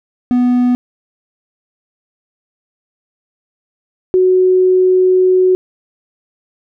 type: tone pair in turn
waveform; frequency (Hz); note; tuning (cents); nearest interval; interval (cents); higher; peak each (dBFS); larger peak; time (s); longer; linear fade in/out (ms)
triangle / sine; 246.9 / 369.9; B3 / F#4; 0 / 0; perfect fifth; 700; second; -7; neither; 0.31-0.75 / 4.14-5.55; second; 0
effects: none